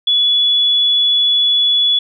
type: tone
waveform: sine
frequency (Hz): 3413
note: G#7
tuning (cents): +47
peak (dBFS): -10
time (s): 0.07-1.99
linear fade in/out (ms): 5
effects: none